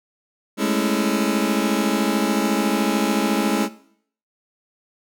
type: chord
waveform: sawtooth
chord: A major seventh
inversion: third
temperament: just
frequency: 206.2 / 220 / 275 / 330 Hz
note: G#3 / A3 / C#4 / E4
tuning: -12 / 0 / -14 / +2 cents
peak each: -19 / -21 / -20 / -21 dBFS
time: 0.57-3.69 s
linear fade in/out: 50 ms
effects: noise-tail reverb RT60 0.6 s tail -17 dB re dry